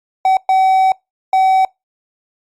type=tone bursts at uneven times; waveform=triangle; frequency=760 Hz; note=F#5; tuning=46 cents sharp; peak=-7 dBFS; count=3; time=0.25-0.37 / 0.49-0.92 / 1.33-1.65 s; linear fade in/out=2 ms; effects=noise-tail reverb RT60 0.2 s tail -25 dB re dry + Opus 48 kbps